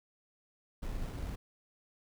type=noise with sample-and-hold; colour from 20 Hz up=brown; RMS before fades=-38 dBFS; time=0.82-1.36 s; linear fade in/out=10 ms; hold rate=4410 Hz; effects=none